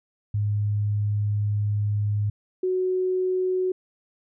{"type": "tone pair in turn", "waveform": "sine", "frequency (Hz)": [103.83, 370], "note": ["G#2", "F#4"], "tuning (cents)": [0, 0], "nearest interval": "octave + minor seventh", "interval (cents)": 2200, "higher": "second", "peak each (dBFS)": [-21, -21], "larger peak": "neither", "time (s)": [[0.34, 2.3], [2.63, 3.72]], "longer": "first", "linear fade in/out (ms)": 5, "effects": []}